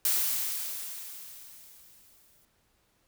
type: noise with exponential decay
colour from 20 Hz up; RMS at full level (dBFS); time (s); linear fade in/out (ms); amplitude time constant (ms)
blue; -25; 0.05-2.45; 1; 520
effects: pink hiss -70 dBFS RMS until 3.07 s